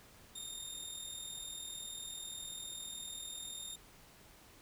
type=tone with amplitude modulation; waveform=20% pulse; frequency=3665 Hz; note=A#7; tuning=30 cents flat; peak=-35 dBFS; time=0.35-3.76 s; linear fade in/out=10 ms; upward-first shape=sine; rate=40 Hz; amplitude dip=55%; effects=pink hiss -60 dBFS RMS until 4.61 s